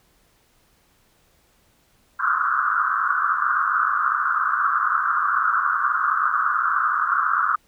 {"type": "band-pass noise", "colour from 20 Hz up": "pink", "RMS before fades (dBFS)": -21, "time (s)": [2.19, 7.56], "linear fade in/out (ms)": 10, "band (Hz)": [1100, 1500], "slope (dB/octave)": 96, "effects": ["pink hiss -61 dBFS RMS until 7.67 s"]}